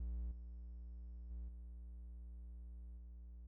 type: tone with level steps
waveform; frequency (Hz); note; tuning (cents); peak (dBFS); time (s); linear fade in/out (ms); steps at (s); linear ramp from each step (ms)
triangle; 58.9; A#1; +19; -38 / -46 / -42 / -47 / -49; 0-3.47; 5; 0.31 / 1.3 / 1.48 / 2.97; 10
effects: none